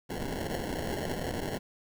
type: noise with sample-and-hold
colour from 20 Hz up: blue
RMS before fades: -34 dBFS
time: 0.09-1.59 s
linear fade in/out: 20 ms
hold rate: 1225 Hz
effects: none